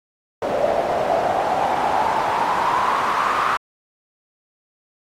pink noise with band-pass filter sweep, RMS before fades -20 dBFS, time 0.42-3.57 s, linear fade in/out 2 ms, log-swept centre 580 to 1200 Hz, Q 4.9, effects AAC 48 kbps

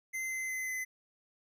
square tone with pitch steps, 2069 / 2057 / 2045 / 2033 Hz, C7 / C7 / C7 / B6, -20 / -30 / -40 / +50 cents, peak -35 dBFS, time 0.13-0.85 s, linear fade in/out 20 ms, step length 180 ms, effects none

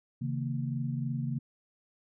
sine tone cluster, 135.3 / 158.6 / 231.2 Hz, C#3 / D#3 / A#3, -42 / +33 / -14 cents, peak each -32 / -37 / -36 dBFS, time 0.21-1.39 s, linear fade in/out 10 ms, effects none

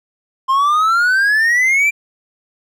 triangle exponential sweep, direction up, 1046.5 to 2378 Hz, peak -9 dBFS, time 0.48-1.91 s, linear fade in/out 20 ms, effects none

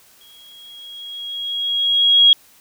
sine tone with exponential growth, 3298 Hz, G#7, 13 cents flat, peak -6 dBFS, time 0.21-2.33 s, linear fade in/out 1 ms, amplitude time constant 460 ms, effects white hiss -51 dBFS RMS until 2.6 s

